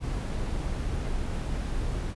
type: noise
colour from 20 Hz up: brown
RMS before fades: -30 dBFS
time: 0-2.15 s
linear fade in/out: 50 ms
effects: resampled to 24000 Hz